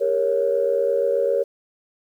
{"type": "chord", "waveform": "sine", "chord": "G diminished", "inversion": "none", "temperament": "equal with one note detuned", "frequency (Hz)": [399.5, 466.2, 554.4], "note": ["G4", "Bb4", "Db5"], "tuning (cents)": [33, 0, 0], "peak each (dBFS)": [-25, -21, -20], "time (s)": [0, 1.44], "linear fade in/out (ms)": 20, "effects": ["tanh soft clip ceiling -8 dBFS", "9-bit"]}